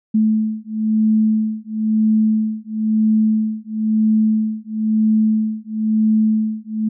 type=beating tone pair; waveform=sine; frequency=217 / 218 Hz; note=A3 / A3; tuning=-24 / -16 cents; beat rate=1 Hz; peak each=-17 dBFS; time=0.14-6.89 s; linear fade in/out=10 ms; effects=none